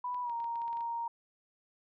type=tone with pitch glide; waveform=sine; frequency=987.8 to 932.4 Hz; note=B5 to A#5; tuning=0 to 0 cents; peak=-33 dBFS; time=0.04-1.08 s; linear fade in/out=5 ms; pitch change=-100 cents; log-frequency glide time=0.22-0.33 s
type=clicks; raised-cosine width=0.3 ms; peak=-39 dBFS; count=10; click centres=0.145 / 0.297 / 0.402 / 0.443 / 0.557 / 0.618 / 0.68 / 0.73 / 0.771 / 0.808 s
effects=none